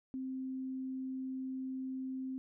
sine tone, 261.6 Hz, C4, in tune, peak -37 dBFS, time 0.14-2.38 s, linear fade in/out 0 ms, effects none

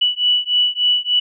sine beating tone pair, 2953 / 2956.4 Hz, F#7 / F#7, -4 / -2 cents, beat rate 3.4 Hz, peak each -17 dBFS, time 0.01-1.2 s, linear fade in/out 10 ms, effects none

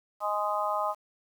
harmonic tone, 207.7 Hz, G#3, in tune, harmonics 3 / 4 / 5 / 6, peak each -32 / -32 / -32 / -32 dBFS, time 0.2-0.95 s, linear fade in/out 50 ms, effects 9-bit

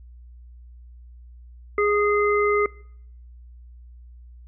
harmonic tone, 413.8 Hz, G#4, 6 cents flat, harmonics 1 / 3 / 5, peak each -19 / -24 / -26 dBFS, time 1.78-2.66 s, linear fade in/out 2 ms, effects noise-tail reverb RT60 0.7 s tail -23 dB re dry + added 60 Hz sine -42 dBFS peak until 4.47 s

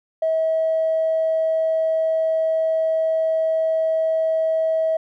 triangle tone with tanh clipping, 643 Hz, E5, 43 cents flat, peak -17 dBFS, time 0.22-4.97 s, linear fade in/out 5 ms, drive 4 dB, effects none

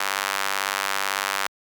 sawtooth tone with high-pass filter, 98 Hz, G2, in tune, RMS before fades -26 dBFS, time 0-1.47 s, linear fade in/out 5 ms, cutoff 1200 Hz, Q 1.2, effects Opus 48 kbps

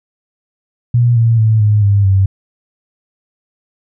sine tone with pitch steps, 120.2 / 115.04 / 110.1 / 105.37 / 100.84 / 96.51 Hz, B2 / A#2 / A2 / G#2 / G2 / G2, -46 / -22 / +2 / +26 / +49 / -27 cents, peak -7 dBFS, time 0.94-2.26 s, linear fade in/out 5 ms, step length 220 ms, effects none

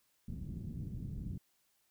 white low-pass noise, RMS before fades -42 dBFS, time 0.28-1.38 s, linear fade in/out 5 ms, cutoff 200 Hz, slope 24 dB/octave, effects white hiss -75 dBFS RMS until 1.9 s

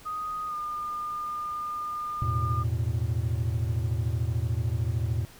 sine tone with pitch glide, 1244.5 to 1210.5 Hz, D#6 to D#6, 0 to -48 cents, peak -30 dBFS, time 0.05-2.64 s, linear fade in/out 20 ms, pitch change -48 cents, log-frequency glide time 0.47-0.54 s
triangle chord, E suspended fourth, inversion none, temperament equal, 82.41 / 110 / 123.47 Hz, E2 / A2 / B2, 0 / 0 / 0 cents, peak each -28 / -26 / -29 dBFS, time 2.22-5.25 s, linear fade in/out 0 ms
effects pink hiss -51 dBFS RMS until 5.39 s

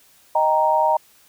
sine chord, Eb major, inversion none, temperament equal, 622.3 / 784 / 932.3 Hz, Eb5 / G5 / Bb5, 0 / 0 / 0 cents, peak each -20 / -22 / -17 dBFS, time 0.35-0.97 s, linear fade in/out 5 ms, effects white hiss -54 dBFS RMS until 1.28 s

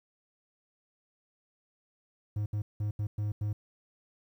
triangle tone bursts at uneven times, 104.7 Hz, G#2, 15 cents sharp, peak -27 dBFS, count 6, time 2.36-2.46 / 2.53-2.62 / 2.8-2.91 / 2.99-3.07 / 3.18-3.32 / 3.41-3.53 s, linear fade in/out 5 ms, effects 11-bit

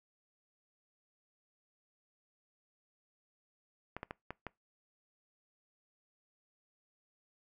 clicks, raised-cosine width 0.5 ms, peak -25 dBFS, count 5, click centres 3.966 / 4.031 / 4.109 / 4.306 / 4.467 s, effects noise-tail reverb RT60 0.2 s tail -23 dB re dry

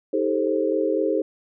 sine chord, A half-diminished seventh, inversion second, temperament just, 316.8 / 396 / 440 / 528 Hz, Eb4 / G4 / A4 / C5, +31 / +18 / 0 / +16 cents, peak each -25 dBFS, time 0.13-1.22 s, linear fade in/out 5 ms, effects none

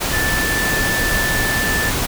sine tone in noise, 1760 Hz, A6, in tune, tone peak -19 dBFS, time 0.12-1.91 s, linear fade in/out 20 ms, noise pink, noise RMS -20 dBFS, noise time 0-2.07 s, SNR -2 dB, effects none

